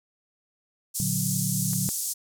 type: band-pass noise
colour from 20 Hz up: pink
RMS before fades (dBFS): -30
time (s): 0.94-2.14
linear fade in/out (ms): 20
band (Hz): 6400 to 13000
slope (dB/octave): 24
type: chord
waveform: sine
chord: Bb augmented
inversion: none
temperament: equal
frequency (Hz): 116.54 / 146.83 / 185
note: Bb2 / D3 / F#3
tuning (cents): 0 / 0 / 0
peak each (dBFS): -32 / -30 / -29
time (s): 1-1.89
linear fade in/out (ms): 0
type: click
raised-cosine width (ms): 0.5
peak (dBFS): -28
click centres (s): 1.733
effects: none